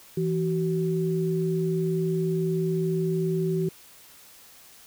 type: tone pair together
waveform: sine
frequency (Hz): 165.31 / 377.6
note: E3 / F#4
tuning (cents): +5 / +35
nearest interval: octave + major second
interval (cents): 1430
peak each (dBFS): -25 / -26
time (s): 0.17-3.69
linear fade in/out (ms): 5
effects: white hiss -51 dBFS RMS until 4.86 s